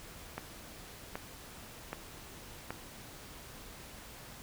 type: click train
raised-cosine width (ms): 0.5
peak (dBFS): -22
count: 4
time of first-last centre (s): 0.38-2.706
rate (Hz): 1.29
effects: pink hiss -50 dBFS RMS until 4.42 s